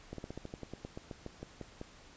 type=slowing click train; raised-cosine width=2 ms; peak=-28 dBFS; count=16; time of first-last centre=0.13-1.814 s; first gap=53 ms; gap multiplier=1.1; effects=pink hiss -57 dBFS RMS until 2.16 s + resampled to 16000 Hz